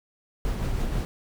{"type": "noise with tremolo", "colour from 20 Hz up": "brown", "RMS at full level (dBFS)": -25, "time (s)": [0.45, 1.05], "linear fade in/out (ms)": 0, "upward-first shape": "triangle", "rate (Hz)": 6.2, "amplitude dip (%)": 40, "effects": []}